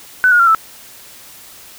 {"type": "tone with pitch steps", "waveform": "sine", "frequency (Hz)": [1500, 1436.4, 1375.5, 1317.2], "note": ["F#6", "F6", "F6", "E6"], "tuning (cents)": [23, 48, -27, -2], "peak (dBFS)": -7, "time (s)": [0.24, 0.548], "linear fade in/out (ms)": 0, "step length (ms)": 77, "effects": ["white hiss -39 dBFS RMS until 1.78 s"]}